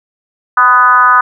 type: tone with frequency modulation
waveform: sine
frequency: 1244.5 Hz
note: D#6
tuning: in tune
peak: -4 dBFS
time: 0.57-1.21 s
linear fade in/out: 5 ms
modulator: 241 Hz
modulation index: 1.1
effects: none